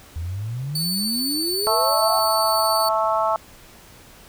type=exponential sweep; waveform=sine; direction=up; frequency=78 to 770 Hz; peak=-25 dBFS; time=0.16-2.19 s; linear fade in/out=0 ms
type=tone; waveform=sawtooth; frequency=4497 Hz; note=C#8; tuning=24 cents sharp; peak=-20 dBFS; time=0.75-2.89 s; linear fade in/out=5 ms
type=harmonic tone; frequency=219.2 Hz; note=A3; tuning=6 cents flat; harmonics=3 / 4 / 5 / 6; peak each=-22 / -23 / -24 / -25 dBFS; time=1.67-3.36 s; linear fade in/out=0 ms
effects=pink hiss -47 dBFS RMS until 4.28 s